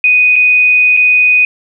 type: tone with dropouts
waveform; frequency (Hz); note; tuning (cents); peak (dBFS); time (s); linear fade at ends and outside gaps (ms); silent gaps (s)
sine; 2489; D#7; 0; -5; 0.04-1.45; 2; 0.358-0.362 / 0.967-0.972
effects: none